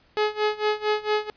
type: tone with tremolo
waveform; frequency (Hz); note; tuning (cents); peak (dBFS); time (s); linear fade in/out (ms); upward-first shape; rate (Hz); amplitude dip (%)
sawtooth; 424; G#4; +36; -15; 0.17-1.3; 0; sine; 4.4; 90
effects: pink hiss -60 dBFS RMS until 1.36 s + resampled to 11025 Hz